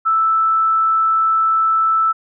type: tone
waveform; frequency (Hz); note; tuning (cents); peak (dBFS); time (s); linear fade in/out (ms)
sine; 1318.5; E6; 0; -12; 0.05-2.13; 20
effects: none